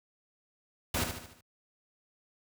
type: noise with echo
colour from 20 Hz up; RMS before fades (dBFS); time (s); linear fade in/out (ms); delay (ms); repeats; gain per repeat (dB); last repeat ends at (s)
pink; -30; 0.94-1.04; 5; 74; 5; -6; 1.41
effects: high-pass 60 Hz 12 dB/octave